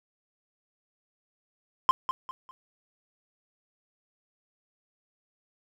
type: tone with echo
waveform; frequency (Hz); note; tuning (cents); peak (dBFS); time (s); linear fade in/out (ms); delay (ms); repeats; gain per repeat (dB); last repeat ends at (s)
triangle; 1046.5; C6; 0; -13; 1.89-1.91; 0; 200; 3; -10; 2.51
effects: none